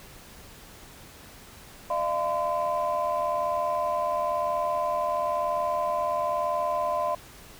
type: tone cluster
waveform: sine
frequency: 604 / 685 / 1022 Hz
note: D5 / F5 / C6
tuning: +48 / -34 / -41 cents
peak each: -28 / -28 / -27 dBFS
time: 1.9-7.15 s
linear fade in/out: 5 ms
effects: tanh soft clip ceiling -18 dBFS + pink hiss -48 dBFS RMS until 7.59 s